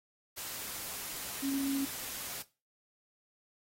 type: tone in noise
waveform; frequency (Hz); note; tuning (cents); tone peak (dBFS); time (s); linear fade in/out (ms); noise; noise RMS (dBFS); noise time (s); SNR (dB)
sine; 274.7; C#4; -16; -30; 1.42-1.86; 20; white; -41; 0.36-2.43; +8
effects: noise-tail reverb RT60 0.3 s tail -18 dB re dry + AAC 48 kbps